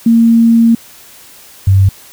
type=tone pair in turn; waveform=sine; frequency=230 / 96.7 Hz; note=A#3 / G2; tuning=-23 / -23 cents; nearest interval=octave + minor third; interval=1500 cents; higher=first; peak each=-4 dBFS; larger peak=neither; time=0.06-0.75 / 1.67-1.89 s; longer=first; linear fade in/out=5 ms; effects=white hiss -38 dBFS RMS until 2.12 s